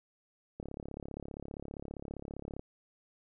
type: click train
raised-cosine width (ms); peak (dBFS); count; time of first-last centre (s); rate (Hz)
2; -28; 71; 0.6-2.594; 35.1
effects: none